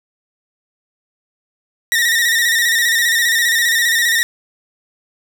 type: tone with vibrato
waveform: sawtooth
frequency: 1864.7 Hz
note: A#6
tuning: in tune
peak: -9 dBFS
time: 1.92-4.23 s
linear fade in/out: 0 ms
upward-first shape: square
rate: 15 Hz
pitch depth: 49 cents each way
effects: none